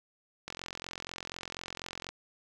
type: click train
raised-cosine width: 0.2 ms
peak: -21 dBFS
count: 72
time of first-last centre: 0.48-2.09 s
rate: 44.1 Hz
effects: none